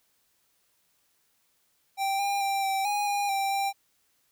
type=tone with pitch steps; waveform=square; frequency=783 / 801 / 787 / 777 / 823 / 812 / 785 / 790 Hz; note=G5 / G5 / G5 / G5 / G#5 / G#5 / G5 / G5; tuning=-2 / +37 / +7 / -16 / -16 / -39 / +2 / +13 cents; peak=-26 dBFS; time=1.97-3.73 s; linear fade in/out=50 ms; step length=220 ms; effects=white hiss -70 dBFS RMS until 4.31 s